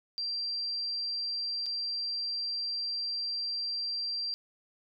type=tone with dropouts; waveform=sine; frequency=4720 Hz; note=D8; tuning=8 cents sharp; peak=-31 dBFS; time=0.18-4.34 s; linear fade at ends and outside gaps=0 ms; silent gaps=1.659-1.664 s; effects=none